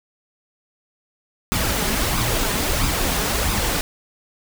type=noise with flanger; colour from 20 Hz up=pink; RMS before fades=-21 dBFS; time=1.52-3.81 s; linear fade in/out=0 ms; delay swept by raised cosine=0.8 to 4.9 ms; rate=1.5 Hz; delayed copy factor=+0.5; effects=none